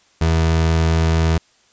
30% pulse tone, 81.4 Hz, E2, 21 cents flat, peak -11 dBFS, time 0.21-1.38 s, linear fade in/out 5 ms, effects white hiss -56 dBFS RMS until 1.72 s + resampled to 16000 Hz

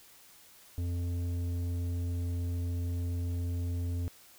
sine tone with tanh clipping, 87.3 Hz, F2, in tune, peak -32 dBFS, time 0.78-4.08 s, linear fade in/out 0 ms, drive 10 dB, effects white hiss -57 dBFS RMS until 4.38 s

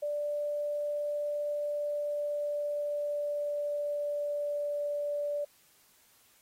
sine tone with pitch glide, 587.3 to 582.9 Hz, D5 to D5, 0 to -13 cents, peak -30 dBFS, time 0.02-5.45 s, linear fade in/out 10 ms, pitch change -13 cents, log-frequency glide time 1.48-4.83 s, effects white hiss -64 dBFS RMS until 6.41 s + AAC 48 kbps

